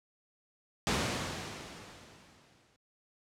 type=noise with exponential decay; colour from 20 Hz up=pink; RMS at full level=-28 dBFS; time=0.87-2.76 s; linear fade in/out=0 ms; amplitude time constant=410 ms; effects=high-pass 80 Hz 12 dB/octave + low-pass 7000 Hz 12 dB/octave